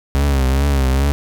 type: tone with vibrato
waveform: 40% pulse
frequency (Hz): 68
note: C#2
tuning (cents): -33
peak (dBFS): -12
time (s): 0.15-1.12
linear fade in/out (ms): 0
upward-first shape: triangle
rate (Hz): 2.4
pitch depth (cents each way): 99
effects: none